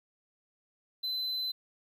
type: tone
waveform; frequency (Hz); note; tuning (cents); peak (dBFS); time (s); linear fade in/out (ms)
triangle; 4040; B7; +39; -30; 1.03-1.52; 10
effects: 11-bit